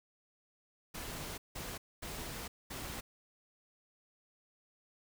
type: noise bursts at uneven times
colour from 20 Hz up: pink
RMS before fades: -43 dBFS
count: 4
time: 0.94-1.38 / 1.55-1.78 / 2.02-2.48 / 2.7-3.01 s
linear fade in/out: 10 ms
effects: none